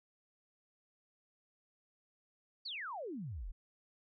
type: exponential sweep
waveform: sine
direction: down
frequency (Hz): 4739 to 32.68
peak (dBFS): -40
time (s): 2.65-3.52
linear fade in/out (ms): 10
effects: none

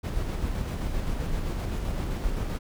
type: noise with tremolo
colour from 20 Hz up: brown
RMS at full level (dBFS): -28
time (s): 0.03-2.59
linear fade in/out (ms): 20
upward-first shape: square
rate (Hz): 7.7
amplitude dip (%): 25
effects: none

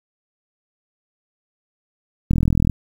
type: click train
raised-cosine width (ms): 5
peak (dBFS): -5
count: 17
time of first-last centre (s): 2.31-2.697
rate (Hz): 41.3
effects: 7-bit

